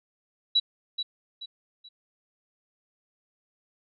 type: tone with echo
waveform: sine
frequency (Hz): 3919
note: B7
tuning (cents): -14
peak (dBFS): -18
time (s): 0.55-0.6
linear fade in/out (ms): 10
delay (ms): 430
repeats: 3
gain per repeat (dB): -9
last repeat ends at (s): 1.89
effects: none